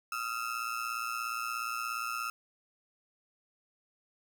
35% pulse ring-modulated tone, 1318.5 Hz, E6, in tune, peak -29 dBFS, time 0.12-2.3 s, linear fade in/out 0 ms, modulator 58.5 Hz, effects none

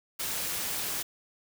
white noise with amplitude modulation, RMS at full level -31 dBFS, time 0.19-1.03 s, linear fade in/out 10 ms, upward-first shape sine, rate 209 Hz, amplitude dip 40%, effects none

